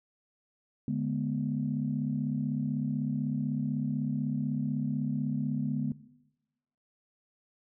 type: chord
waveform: sine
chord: G# diminished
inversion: second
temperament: equal with one note detuned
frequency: 146.83 / 210.9 / 246.9 Hz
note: D3 / G#3 / B3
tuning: 0 / +27 / 0 cents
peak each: -32 dBFS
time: 0.88-5.92 s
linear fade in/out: 2 ms
effects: noise-tail reverb RT60 1.0 s tail -19 dB re dry + tanh soft clip ceiling -18 dBFS